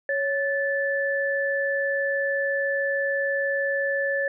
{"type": "tone pair together", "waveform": "sine", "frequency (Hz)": [554.4, 1746.9], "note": ["C#5", "A6"], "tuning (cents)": [0, -13], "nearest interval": "octave + minor sixth", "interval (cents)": 1987, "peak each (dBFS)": -25, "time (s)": [0.09, 4.28], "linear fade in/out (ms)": 2, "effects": []}